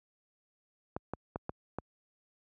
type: clicks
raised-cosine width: 1 ms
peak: -21 dBFS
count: 5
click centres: 0.965 / 1.136 / 1.359 / 1.494 / 1.786 s
effects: high-pass 60 Hz 12 dB/octave